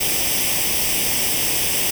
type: noise with comb filter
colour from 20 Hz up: white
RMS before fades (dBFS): -20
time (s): 0-1.91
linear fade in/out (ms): 10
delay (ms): 0.36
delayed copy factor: +0.7
effects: none